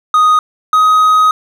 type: tone pair in turn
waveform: triangle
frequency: 1244.5 / 1258.2 Hz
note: D#6 / D#6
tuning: 0 / +19 cents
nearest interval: unison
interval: 19 cents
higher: second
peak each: -4 dBFS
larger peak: neither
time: 0.14-0.39 / 0.73-1.31 s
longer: second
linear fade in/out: 2 ms
effects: none